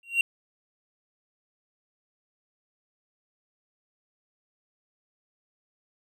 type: tone with exponential growth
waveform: triangle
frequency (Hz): 2753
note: F7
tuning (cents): -25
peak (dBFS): -14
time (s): 0.03-0.21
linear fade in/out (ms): 2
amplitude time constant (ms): 37
effects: none